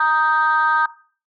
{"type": "chord", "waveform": "sine", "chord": "Eb major", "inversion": "second", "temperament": "equal", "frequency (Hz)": [932.3, 1244.5, 1568], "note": ["Bb5", "Eb6", "G6"], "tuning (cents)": [0, 0, 0], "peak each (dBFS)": -18, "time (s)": [0, 0.86], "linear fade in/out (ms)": 5, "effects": ["noise-tail reverb RT60 0.4 s tail -17 dB re dry", "tanh soft clip ceiling -7 dBFS"]}